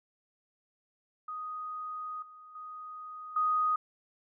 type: tone with level steps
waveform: sine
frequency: 1246 Hz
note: D#6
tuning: 2 cents sharp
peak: -36 / -49 / -41 / -25 dBFS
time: 1.28-3.76 s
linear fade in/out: 5 ms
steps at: 2.22 / 2.55 / 3.36 s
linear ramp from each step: 5 ms
effects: none